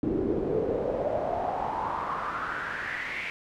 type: noise with band-pass filter sweep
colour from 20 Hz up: brown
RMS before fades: -30 dBFS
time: 0.03-3.3 s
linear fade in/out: 0 ms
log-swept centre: 310 to 2300 Hz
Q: 5.2
effects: none